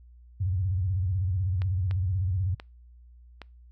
sine tone with vibrato, 92.5 Hz, F#2, in tune, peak -24 dBFS, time 0.4-2.55 s, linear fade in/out 10 ms, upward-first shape square, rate 16 Hz, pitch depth 130 cents each way
clicks, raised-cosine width 0.3 ms, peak -24 dBFS, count 4, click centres 1.619 / 1.911 / 2.599 / 3.417 s
effects noise-tail reverb RT60 0.3 s tail -26 dB re dry + added 60 Hz sine -49 dBFS peak until 3.71 s

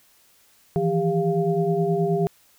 sine tone cluster, 160.1 / 169.6 / 399.9 / 696 Hz, D#3 / E3 / G4 / F5, +50 / +50 / +35 / -6 cents, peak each -26 / -25 / -22 / -28 dBFS, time 0.76-2.27 s, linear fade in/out 0 ms, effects white hiss -58 dBFS RMS until 2.58 s

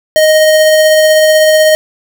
square tone with tremolo, 622.3 Hz, D#5, in tune, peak -4 dBFS, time 0.16-1.75 s, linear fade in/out 0 ms, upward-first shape triangle, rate 16 Hz, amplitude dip 25%, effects none

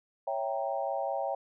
sine chord, C# diminished seventh, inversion none, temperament equal, 554.4 / 659.3 / 784 / 932.3 Hz, C#5 / E5 / G5 / Bb5, 0 / 0 / 0 / 0 cents, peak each -34 / -35 / -34 / -40 dBFS, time 0.27-1.35 s, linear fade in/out 5 ms, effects none

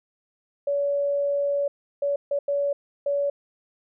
sine tone bursts at uneven times, 568 Hz, C#5, 42 cents sharp, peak -21 dBFS, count 5, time 0.67-1.68 / 2.02-2.16 / 2.31-2.39 / 2.48-2.73 / 3.06-3.3 s, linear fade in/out 5 ms, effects none

